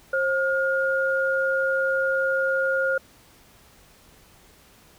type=tone pair together; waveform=sine; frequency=534 / 1422.5 Hz; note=C5 / F6; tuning=+35 / +31 cents; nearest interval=octave + perfect fourth; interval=1696 cents; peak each=-23 dBFS; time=0.13-2.98 s; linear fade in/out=5 ms; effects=pink hiss -54 dBFS RMS until 4.98 s